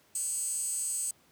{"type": "tone with high-pass filter", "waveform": "15% pulse", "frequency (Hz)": 277.2, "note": "C#4", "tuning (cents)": 0, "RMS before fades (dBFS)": -33, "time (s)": [0.15, 1.11], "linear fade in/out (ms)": 2, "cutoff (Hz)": 8100, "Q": 9.8, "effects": ["pink hiss -64 dBFS RMS until 1.31 s", "high-pass 100 Hz 12 dB/octave"]}